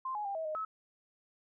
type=tone with pitch steps; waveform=sine; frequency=1046 / 837 / 796 / 643 / 619 / 1293 Hz; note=C6 / G#5 / G5 / E5 / D#5 / E6; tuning=-1 / +13 / +26 / -43 / -9 / -34 cents; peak=-34 dBFS; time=0.05-0.65 s; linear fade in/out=5 ms; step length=100 ms; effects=none